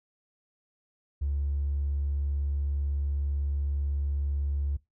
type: tone with hard clipping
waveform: sine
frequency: 71 Hz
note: C#2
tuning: 42 cents sharp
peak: -27 dBFS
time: 1.21-4.77 s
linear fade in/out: 10 ms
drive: 1 dB
effects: noise-tail reverb RT60 0.2 s tail -21 dB re dry